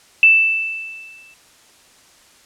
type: tone with exponential decay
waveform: sine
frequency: 2649 Hz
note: E7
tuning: 8 cents sharp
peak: -5 dBFS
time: 0.23-1.34 s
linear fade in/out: 1 ms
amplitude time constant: 240 ms
effects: white hiss -50 dBFS RMS until 2.45 s + low-pass 9000 Hz 12 dB/octave